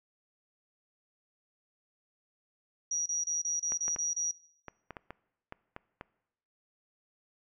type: tone bursts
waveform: sine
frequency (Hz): 5770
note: F#8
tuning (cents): -44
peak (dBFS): -29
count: 8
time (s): 2.91-4.313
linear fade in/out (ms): 5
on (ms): 150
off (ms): 29
type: clicks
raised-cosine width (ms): 0.5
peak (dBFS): -26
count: 10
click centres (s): 3.721 / 3.881 / 3.962 / 4.683 / 4.907 / 4.968 / 5.106 / 5.524 / 5.764 / 6.011
effects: noise-tail reverb RT60 0.9 s tail -22 dB re dry